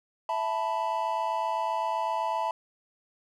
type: chord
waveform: triangle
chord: E suspended fourth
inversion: none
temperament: equal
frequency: 659.3 / 880 / 987.8 Hz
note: E5 / A5 / B5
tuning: 0 / 0 / 0 cents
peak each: -31 / -28 / -29 dBFS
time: 0.29-2.51 s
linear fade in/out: 2 ms
effects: none